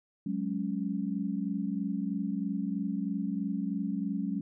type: chord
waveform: sine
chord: F# suspended second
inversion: none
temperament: just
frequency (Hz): 185 / 208.1 / 277.5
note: F#3 / G#3 / C#4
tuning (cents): 0 / +4 / +2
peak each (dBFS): -34 / -33 / -35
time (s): 0.26-4.41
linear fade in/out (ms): 5
effects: none